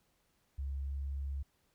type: tone with pitch glide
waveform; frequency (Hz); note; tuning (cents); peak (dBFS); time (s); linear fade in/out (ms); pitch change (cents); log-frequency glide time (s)
sine; 68.7 to 69.22; C#2 to C#2; -15 to -2; -35; 0.58-1.43; 10; +13; 0.86-0.91
effects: pink hiss -75 dBFS RMS until 1.74 s